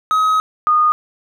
triangle / sine tone pair in turn, 1269 / 1228.6 Hz, D#6 / D#6, +34 / -22 cents, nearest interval minor second, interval 56 cents, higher first, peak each -10 dBFS, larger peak neither, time 0.11-0.4 / 0.67-0.92 s, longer first, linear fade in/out 0 ms, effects none

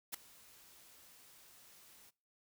white noise with ADSR envelope, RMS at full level -38 dBFS, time 0.12-2.11 s, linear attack 22 ms, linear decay 5 ms, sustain -23 dB, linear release 24 ms, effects noise-tail reverb RT60 0.4 s tail -24 dB re dry

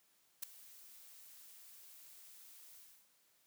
blue noise with ADSR envelope, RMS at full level -38 dBFS, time 0.42-3.1 s, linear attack 14 ms, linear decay 4 ms, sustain -20 dB, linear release 320 ms, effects white hiss -73 dBFS RMS until 3.46 s + high-pass 100 Hz 12 dB/octave

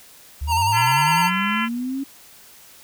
sine linear sweep, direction up, 67.3 to 277.6 Hz, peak -23 dBFS, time 0.41-2.04 s, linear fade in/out 10 ms
square tone with vibrato, 921 Hz, A#5, 21 cents flat, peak -18 dBFS, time 0.47-1.31 s, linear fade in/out 50 ms, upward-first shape square, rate 10 Hz, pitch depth 36 cents each way
harmonic tone, 340 Hz, F4, 46 cents flat, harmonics 3 / 4 / 5 / 6 / 7 / 8 / 9, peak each -26 / -27 / -28 / -29 / -29 / -30 / -31 dBFS, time 0.72-1.69 s, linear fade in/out 50 ms
effects white hiss -47 dBFS RMS until 2.83 s

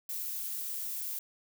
violet noise, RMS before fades -37 dBFS, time 0.09-1.19 s, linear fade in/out 2 ms, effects none

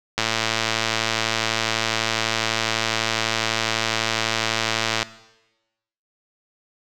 click train, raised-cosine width 0.2 ms, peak -3 dBFS, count 544, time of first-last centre 0.18-5.028 s, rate 112 Hz, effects noise-tail reverb RT60 1.0 s tail -17 dB re dry

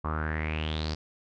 sawtooth tone with low-pass filter sweep, 77.78 Hz, D#2, in tune, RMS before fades -31 dBFS, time 0.04-0.95 s, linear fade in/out 10 ms, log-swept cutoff 1100 to 5000 Hz, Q 6.9, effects none

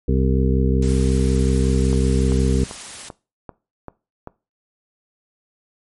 harmonic tone, 65.41 Hz, C2, in tune, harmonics 1 / 2 / 3 / 4 / 6 / 7, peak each -18 / -21 / -23 / -24 / -26 / -26 dBFS, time 0.08-2.64 s, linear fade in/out 5 ms
white noise, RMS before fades -35 dBFS, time 0.82-3.09 s, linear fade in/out 5 ms
click train, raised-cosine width 1 ms, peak -18 dBFS, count 7, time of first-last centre 1.93-4.274 s, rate 2.56 Hz
effects noise-tail reverb RT60 0.3 s tail -20 dB re dry + MP3 48 kbps

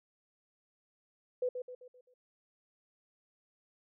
sine tone with echo, 499.9 Hz, B4, 21 cents sharp, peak -29 dBFS, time 1.42-1.49 s, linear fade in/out 5 ms, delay 130 ms, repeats 5, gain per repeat -7 dB, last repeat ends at 2.14 s, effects none

